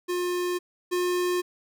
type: tone pair in turn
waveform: square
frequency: 356.3 / 357.6 Hz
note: F4 / F4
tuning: +35 / +41 cents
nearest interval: unison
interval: 6 cents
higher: second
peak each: -26 / -24 dBFS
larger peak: second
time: 0.08-0.59 / 0.91-1.42 s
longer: neither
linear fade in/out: 20 ms
effects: none